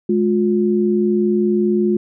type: tone pair together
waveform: sine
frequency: 210.9 / 356 Hz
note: G#3 / F4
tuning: +27 / +33 cents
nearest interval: major sixth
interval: 906 cents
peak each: -16 dBFS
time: 0.09-1.97 s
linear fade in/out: 5 ms
effects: none